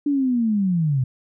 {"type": "linear sweep", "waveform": "sine", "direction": "down", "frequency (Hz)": [293.7, 123.7], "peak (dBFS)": -17, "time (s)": [0.06, 1.04], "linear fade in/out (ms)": 5, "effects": []}